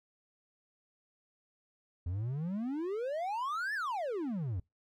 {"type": "exponential two-way sweep", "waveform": "triangle", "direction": "up then down", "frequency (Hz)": [82.41, 1800, 82.41], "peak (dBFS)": -31, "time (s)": [2.06, 4.6], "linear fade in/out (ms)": 5, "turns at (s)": 3.74, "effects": ["noise-tail reverb RT60 0.2 s tail -24 dB re dry"]}